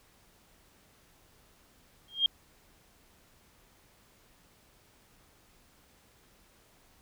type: tone with exponential growth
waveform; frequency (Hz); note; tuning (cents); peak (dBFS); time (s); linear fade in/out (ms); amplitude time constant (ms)
sine; 3220; G7; +46; -18; 2.08-2.26; 2; 37
effects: pink hiss -63 dBFS RMS until 7.01 s